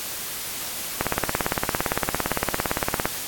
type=click train; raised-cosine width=0.5 ms; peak=-6 dBFS; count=37; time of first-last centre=1.01-3.055 s; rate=17.6 Hz; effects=white hiss -31 dBFS RMS until 3.27 s + AAC 64 kbps